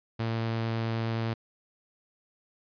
sawtooth tone, 113.7 Hz, A#2, 43 cents flat, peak -24 dBFS, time 0.19-1.34 s, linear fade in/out 10 ms, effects resampled to 11025 Hz

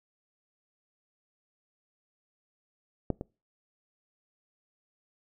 clicks, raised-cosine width 2 ms, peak -14 / -22 dBFS, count 2, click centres 3.103 / 3.211 s, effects noise-tail reverb RT60 0.3 s tail -24 dB re dry

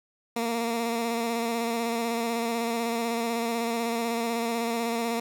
15% pulse tone with vibrato, 232 Hz, A#3, 8 cents flat, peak -20 dBFS, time 0.36-5.2 s, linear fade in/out 5 ms, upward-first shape square, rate 16 Hz, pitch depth 23 cents each way, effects none

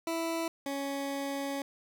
20% pulse tone pair in turn, 330 / 278 Hz, E4 / C#4, +2 / +5 cents, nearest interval minor third, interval 297 cents, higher first, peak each -26 / -28 dBFS, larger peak first, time 0.07-0.48 / 0.66-1.62 s, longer second, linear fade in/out 2 ms, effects none

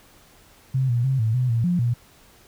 sine tone with pitch steps, 131.7 / 119.7 / 133.4 / 110.9 / 126.4 / 115.7 / 176.7 / 119.8 Hz, C3 / A#2 / C3 / A2 / B2 / A#2 / F3 / A#2, +12 / +46 / +34 / +14 / +41 / -13 / +21 / +48 cents, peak -18 dBFS, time 0.74-1.94 s, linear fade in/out 10 ms, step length 150 ms, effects pink hiss -53 dBFS RMS until 2.47 s

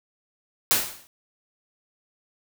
white noise with exponential decay, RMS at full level -17 dBFS, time 0.71-1.07 s, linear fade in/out 0 ms, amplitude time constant 78 ms, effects none

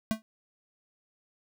square tone with exponential decay, 220 Hz, A3, in tune, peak -22 dBFS, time 0.11-0.22 s, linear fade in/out 0 ms, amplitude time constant 22 ms, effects none

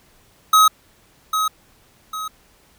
square tone with echo, 1271 Hz, D#6, 36 cents sharp, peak -10 dBFS, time 0.53-0.68 s, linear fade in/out 5 ms, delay 800 ms, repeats 2, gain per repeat -8 dB, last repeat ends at 2.28 s, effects pink hiss -55 dBFS RMS until 2.78 s

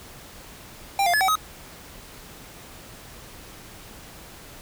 square tone with pitch steps, 792 / 700 / 1712 / 761 / 1267 Hz, G5 / F5 / A6 / F#5 / D#6, +18 / +4 / -48 / +48 / +31 cents, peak -19 dBFS, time 0.99-1.355 s, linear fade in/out 2 ms, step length 73 ms, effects pink hiss -44 dBFS RMS until 4.61 s

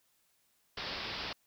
white low-pass noise, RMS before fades -40 dBFS, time 0.77-1.33 s, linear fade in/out 5 ms, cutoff 5200 Hz, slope 96 dB/octave, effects white hiss -73 dBFS RMS until 1.46 s

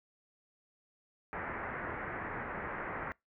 white low-pass noise, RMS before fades -40 dBFS, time 1.33-3.12 s, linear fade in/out 0 ms, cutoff 2000 Hz, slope 48 dB/octave, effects noise-tail reverb RT60 0.2 s tail -25 dB re dry

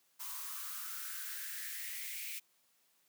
blue noise with high-pass filter sweep, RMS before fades -43 dBFS, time 0.19-2.4 s, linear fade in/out 20 ms, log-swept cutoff 1000 to 2400 Hz, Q 5.9, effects white hiss -73 dBFS RMS until 3.08 s + high-pass 150 Hz 12 dB/octave

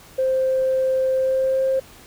sine tone with pitch glide, 523.3 to 529.7 Hz, C5 to C5, 0 to +21 cents, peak -16 dBFS, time 0.18-1.8 s, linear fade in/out 10 ms, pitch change +21 cents, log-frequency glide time 1.16-1.64 s, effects tanh soft clip ceiling -12 dBFS + pink hiss -46 dBFS RMS until 2.06 s

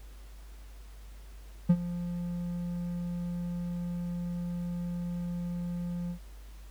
triangle tone with ADSR envelope, 174.61 Hz, F3, in tune, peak -14 dBFS, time 1.69-6.19 s, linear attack 11 ms, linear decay 56 ms, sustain -16 dB, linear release 89 ms, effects added 50 Hz sine -45 dBFS peak until 6.7 s + pink hiss -59 dBFS RMS until 6.7 s

